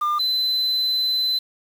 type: tone pair in turn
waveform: sine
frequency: 1201 / 4040 Hz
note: D6 / B7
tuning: +38 / +39 cents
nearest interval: octave + major sixth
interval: 2101 cents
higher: second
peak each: -16 dBFS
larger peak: neither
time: 0.01-0.19 / 0.19-1.39 s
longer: second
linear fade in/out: 10 ms
effects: tanh soft clip ceiling -18 dBFS + 7-bit